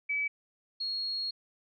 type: tone pair in turn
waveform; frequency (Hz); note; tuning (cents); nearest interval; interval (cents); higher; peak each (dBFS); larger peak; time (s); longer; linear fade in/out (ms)
sine; 2292 / 4299; D7 / C8; -43 / +46; major seventh; 1089; second; -28 / -31; first; 0.09-0.28 / 0.8-1.31; second; 10
effects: none

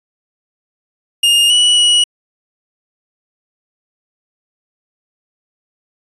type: tone with pitch steps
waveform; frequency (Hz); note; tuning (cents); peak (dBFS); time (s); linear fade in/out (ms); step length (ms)
45% pulse; 2833 / 2941 / 2925; F7 / F#7 / F#7; +24 / -11 / -21; -8; 1.23-2.04; 5; 270
effects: resampled to 24000 Hz

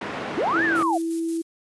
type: band-pass noise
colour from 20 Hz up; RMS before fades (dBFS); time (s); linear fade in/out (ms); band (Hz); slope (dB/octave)
pink; -31; 0.01-0.83; 5; 240 to 2100; 12
type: linear two-way sweep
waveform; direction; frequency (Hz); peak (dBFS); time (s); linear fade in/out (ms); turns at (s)
sine; up then down; 249.4 to 1839 to 635; -20; 0.37-0.98; 10; 0.64
type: tone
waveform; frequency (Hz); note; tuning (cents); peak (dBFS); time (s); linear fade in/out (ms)
sine; 329.6; E4; 0; -23; 0.53-1.42; 10
type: noise with tremolo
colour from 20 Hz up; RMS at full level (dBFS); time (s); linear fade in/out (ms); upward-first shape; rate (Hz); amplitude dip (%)
violet; -35; 0.75-1.43; 10; square; 5.6; 50
effects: resampled to 24000 Hz

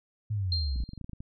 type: linear sweep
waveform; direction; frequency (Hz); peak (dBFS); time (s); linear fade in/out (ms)
sine; down; 110 to 55; -27; 0.3-0.84; 10
type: tone with exponential decay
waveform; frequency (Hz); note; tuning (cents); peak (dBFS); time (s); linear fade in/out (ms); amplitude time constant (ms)
sine; 4186; C8; 0; -26; 0.52-0.98; 2; 99
type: clicks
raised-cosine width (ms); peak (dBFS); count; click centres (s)
5; -28; 11; 0.76 / 0.803 / 0.837 / 0.891 / 0.934 / 0.977 / 1.013 / 1.044 / 1.095 / 1.133 / 1.205
effects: none

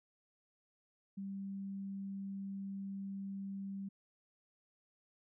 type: tone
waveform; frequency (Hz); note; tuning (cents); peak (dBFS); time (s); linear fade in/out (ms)
sine; 196; G3; 0; -40; 1.17-3.89; 10
effects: none

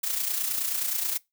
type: noise with amplitude modulation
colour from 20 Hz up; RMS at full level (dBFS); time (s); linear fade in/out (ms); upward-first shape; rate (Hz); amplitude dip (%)
blue; -26; 0.03-1.18; 10; sine; 29.4; 55
effects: noise-tail reverb RT60 0.2 s tail -23 dB re dry

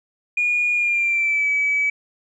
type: tone with pitch glide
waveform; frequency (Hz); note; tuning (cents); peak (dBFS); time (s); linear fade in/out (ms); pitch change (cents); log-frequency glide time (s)
sine; 2438 to 2288; D#7 to D7; -36 to -46; -16; 0.37-1.9; 5; -110; 0.73-1.49
effects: tanh soft clip ceiling -12 dBFS

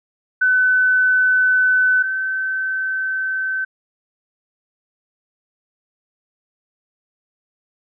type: tone pair in turn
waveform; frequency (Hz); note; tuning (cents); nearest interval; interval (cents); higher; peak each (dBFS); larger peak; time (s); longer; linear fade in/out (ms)
sine; 1509 / 1535.4; F#6 / G6; +34 / -36; unison; 30; second; -12 / -19; first; 0.41-2.03 / 2.03-3.65; neither; 10
effects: none

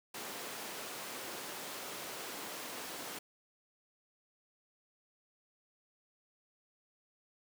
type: high-pass noise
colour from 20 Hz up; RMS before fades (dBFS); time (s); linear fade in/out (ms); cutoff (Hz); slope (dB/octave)
pink; -44; 0.14-3.19; 5; 320; 12
effects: none

